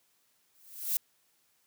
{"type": "noise with exponential growth", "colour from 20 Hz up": "violet", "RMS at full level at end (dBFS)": -26, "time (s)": [0.55, 0.97], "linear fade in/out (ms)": 1, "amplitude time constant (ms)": 90, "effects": ["white hiss -71 dBFS RMS until 1.66 s", "high-pass 80 Hz 12 dB/octave"]}